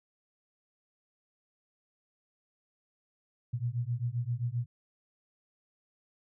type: beating tone pair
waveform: sine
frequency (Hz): 116.54 / 124.14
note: A#2 / B2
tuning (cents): 0 / +9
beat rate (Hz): 7.6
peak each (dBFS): -33 / -33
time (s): 3.53-4.66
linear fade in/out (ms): 10
effects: none